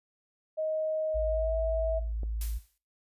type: tone with pitch glide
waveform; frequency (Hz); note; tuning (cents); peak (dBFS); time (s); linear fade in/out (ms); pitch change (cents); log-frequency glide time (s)
sine; 627 to 647.6; D#5 to E5; +13 to -31; -28; 0.57-2; 20; +56; 1.25-1.55
type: tone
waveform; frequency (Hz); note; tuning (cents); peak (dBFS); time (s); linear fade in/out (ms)
sine; 55; A1; 0; -30; 1.14-2.59; 20
type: click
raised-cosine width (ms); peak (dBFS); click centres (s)
2; -30; 2.233
type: noise with exponential decay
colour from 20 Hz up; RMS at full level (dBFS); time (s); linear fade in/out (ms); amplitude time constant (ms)
blue; -37; 2.41-2.78; 2; 79
effects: noise-tail reverb RT60 0.3 s tail -17 dB re dry + resampled to 32000 Hz